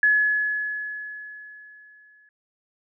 sine tone with exponential decay, 1700 Hz, G#6, 40 cents sharp, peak -14 dBFS, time 0.03-2.29 s, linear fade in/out 2 ms, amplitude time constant 490 ms, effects none

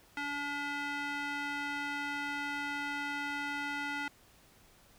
square tone with band-pass filter, 286.8 Hz, D4, 41 cents flat, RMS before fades -37 dBFS, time 0.17-4.08 s, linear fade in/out 2 ms, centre 1800 Hz, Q 1.5, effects pink hiss -62 dBFS RMS until 4.98 s

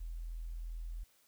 sine tone, 41.35 Hz, E1, 6 cents sharp, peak -39 dBFS, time 0-1.04 s, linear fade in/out 10 ms, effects white hiss -69 dBFS RMS until 1.27 s

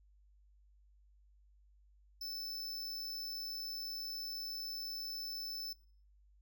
square tone with amplitude modulation, 5274 Hz, E8, in tune, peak -40 dBFS, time 2.21-5.73 s, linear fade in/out 5 ms, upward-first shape sine, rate 199 Hz, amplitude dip 25%, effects noise-tail reverb RT60 0.5 s tail -20 dB re dry + added 50 Hz sine -63 dBFS peak until 6.41 s

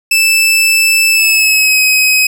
sawtooth tone with pitch glide, 2637 to 2533 Hz, E7 to D#7, 0 to +30 cents, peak -4 dBFS, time 0.11-2.27 s, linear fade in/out 5 ms, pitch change -70 cents, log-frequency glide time 1.1-1.81 s, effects none

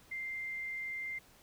sine tone, 2093 Hz, C7, in tune, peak -37 dBFS, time 0.11-1.19 s, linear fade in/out 10 ms, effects pink hiss -62 dBFS RMS until 1.42 s

